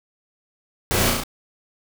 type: noise with echo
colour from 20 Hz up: pink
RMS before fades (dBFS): -22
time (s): 0.91-1.1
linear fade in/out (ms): 0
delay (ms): 34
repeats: 4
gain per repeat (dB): -2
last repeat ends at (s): 1.236
effects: none